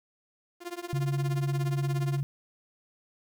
sawtooth tone with tremolo, 349.2 Hz, F4, in tune, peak -28 dBFS, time 0.6-2.21 s, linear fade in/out 50 ms, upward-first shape triangle, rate 17 Hz, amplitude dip 100%
sine tone, 139.3 Hz, C#3, 9 cents sharp, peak -26 dBFS, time 0.93-2.23 s, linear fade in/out 0 ms
effects 10-bit

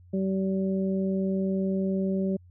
harmonic tone, 191.5 Hz, G3, 40 cents flat, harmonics 1 / 2 / 3, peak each -25 / -31 / -35 dBFS, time 0.13-2.37 s, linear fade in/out 10 ms, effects added 89 Hz sine -50 dBFS peak until 2.5 s

